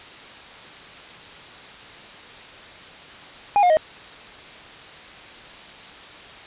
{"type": "tone with pitch steps", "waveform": "triangle", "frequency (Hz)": [817, 715.4, 626.4], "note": ["G#5", "F5", "D#5"], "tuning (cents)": [-29, 41, 11], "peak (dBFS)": -11, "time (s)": [3.56, 3.77], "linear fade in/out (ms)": 0, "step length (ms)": 70, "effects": ["white hiss -41 dBFS RMS until 6.46 s", "resampled to 8000 Hz"]}